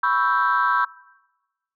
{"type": "chord", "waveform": "sine", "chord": "C# half-diminished seventh", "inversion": "third", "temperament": "equal", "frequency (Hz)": [987.8, 1108.7, 1318.5, 1568], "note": ["B5", "C#6", "E6", "G6"], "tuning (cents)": [0, 0, 0, 0], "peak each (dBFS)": -22, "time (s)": [0.03, 0.85], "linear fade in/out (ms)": 5, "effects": ["noise-tail reverb RT60 1.0 s tail -21 dB re dry", "tanh soft clip ceiling -10 dBFS"]}